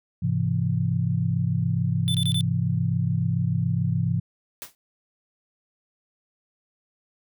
sine chord, Ab augmented, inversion none, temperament equal with one note detuned, 103.83 / 130.81 / 168.28 Hz, Ab2 / C3 / E3, 0 / 0 / +36 cents, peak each -26 / -25 / -25 dBFS, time 0.22-4.2 s, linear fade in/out 10 ms
square tone bursts, 3520 Hz, A7, in tune, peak -26 dBFS, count 4, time 2.08-2.408 s, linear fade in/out 0 ms, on 64 ms, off 24 ms
white noise with exponential decay, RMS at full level -32 dBFS, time 4.62-4.75 s, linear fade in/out 0 ms, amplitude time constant 28 ms
effects none

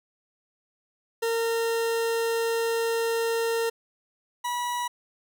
40% pulse tone pair in turn, 458.8 / 972.2 Hz, A#4 / B5, -28 / -28 cents, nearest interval octave + minor second, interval 1300 cents, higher second, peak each -23 / -26 dBFS, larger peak first, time 1.22-3.7 / 4.44-4.88 s, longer first, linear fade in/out 10 ms, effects none

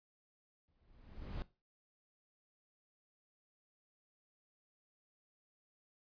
brown noise with exponential growth, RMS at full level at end -38 dBFS, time 0.68-1.42 s, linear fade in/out 0 ms, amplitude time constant 160 ms, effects noise-tail reverb RT60 0.3 s tail -18 dB re dry + resampled to 11025 Hz

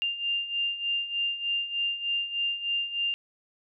sine beating tone pair, 2794 / 2797.3 Hz, F7 / F7, 0 / +2 cents, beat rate 3.3 Hz, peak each -33 / -28 dBFS, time 0.02-3.14 s, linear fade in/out 0 ms, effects none

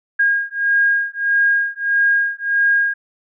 sine beating tone pair, 1626 / 1627.6 Hz, G#6 / G#6, -37 / -35 cents, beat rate 1.6 Hz, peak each -17 dBFS, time 0.19-2.94 s, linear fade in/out 10 ms, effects none

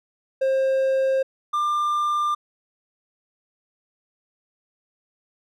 triangle tone pair in turn, 532 / 1194.3 Hz, C5 / D6, +29 / +29 cents, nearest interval octave + major second, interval 1400 cents, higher second, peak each -16 / -18 dBFS, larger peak first, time 0.41-1.23 / 1.53-2.35 s, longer neither, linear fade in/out 10 ms, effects none

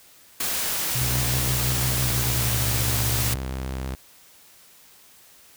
white noise, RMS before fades -26 dBFS, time 0.4-3.34 s, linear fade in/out 5 ms
sine tone with pitch glide, 125 to 115.29 Hz, B2 to A#2, +21 to -19 cents, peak -25 dBFS, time 0.95-3.35 s, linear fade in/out 0 ms, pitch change -140 cents, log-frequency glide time 2.03-2.7 s
sawtooth tone with vibrato, 65.41 Hz, C2, in tune, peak -24 dBFS, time 1.01-3.95 s, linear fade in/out 0 ms, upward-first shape square, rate 6.4 Hz, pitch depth 14 cents each way
effects white hiss -52 dBFS RMS until 5.56 s

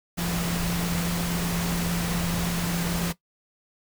sine tone in noise, 171.9 Hz, F3, 27 cents flat, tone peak -26 dBFS, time 0.17-3.13 s, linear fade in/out 20 ms, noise pink, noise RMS -30 dBFS, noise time 0.17-3.13 s, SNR +1 dB, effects noise-tail reverb RT60 0.1 s tail -17 dB re dry

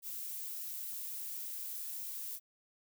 violet noise, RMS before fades -42 dBFS, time 0.02-2.4 s, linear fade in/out 50 ms, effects none

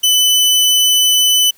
sawtooth tone, 3002 Hz, F#7, 24 cents sharp, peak -6 dBFS, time 0.03-1.51 s, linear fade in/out 10 ms, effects white hiss -50 dBFS RMS until 1.57 s

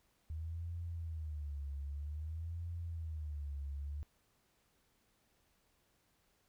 sine tone with vibrato, 77.4 Hz, D#2, 9 cents flat, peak -39 dBFS, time 0.3-4.03 s, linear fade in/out 0 ms, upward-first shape sine, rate 0.52 Hz, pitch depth 170 cents each way, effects pink hiss -75 dBFS RMS until 6.48 s

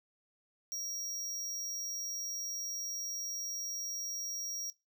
square tone, 5660 Hz, F8, 22 cents sharp, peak -37 dBFS, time 0.72-4.7 s, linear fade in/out 0 ms, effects noise-tail reverb RT60 0.2 s tail -18 dB re dry

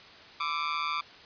sawtooth tone with amplitude modulation, 1174.7 Hz, D6, in tune, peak -21 dBFS, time 0.4-1.01 s, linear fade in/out 5 ms, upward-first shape sine, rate 155 Hz, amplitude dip 90%, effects white hiss -50 dBFS RMS until 1.25 s + resampled to 11025 Hz

